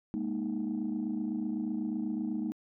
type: chord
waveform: sine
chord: Ab suspended second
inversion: none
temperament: equal with one note detuned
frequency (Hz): 207.7 / 235.7 / 311.1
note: Ab3 / Bb3 / Eb4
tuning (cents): 0 / +19 / 0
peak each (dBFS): -34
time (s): 0.14-2.52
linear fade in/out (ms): 0
effects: tanh soft clip ceiling -25 dBFS